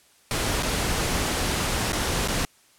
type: noise with dropouts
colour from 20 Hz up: pink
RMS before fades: -25 dBFS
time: 0.31-2.45 s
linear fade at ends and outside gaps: 0 ms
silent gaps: 0.625-0.632 / 1.921-1.931 / 2.276-2.284 s
effects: white hiss -58 dBFS RMS until 2.78 s + low-pass 11000 Hz 12 dB/octave